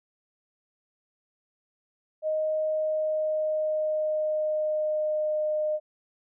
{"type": "tone with pitch glide", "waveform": "sine", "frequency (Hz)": [622.3, 611.6], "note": ["D#5", "D#5"], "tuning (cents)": [0, -30], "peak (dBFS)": -24, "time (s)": [2.22, 5.8], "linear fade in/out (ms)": 50, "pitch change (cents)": -30, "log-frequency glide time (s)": [2.66, 5.45], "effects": []}